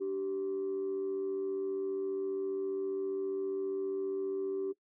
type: tone pair together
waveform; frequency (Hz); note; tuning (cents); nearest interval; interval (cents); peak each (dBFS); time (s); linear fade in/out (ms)
sine; 291.8 / 386.7; D4 / G4; -11 / -24; perfect fourth; 487; -40 / -31; 0-4.73; 20
effects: noise-tail reverb RT60 0.1 s tail -19 dB re dry + tanh soft clip ceiling -28 dBFS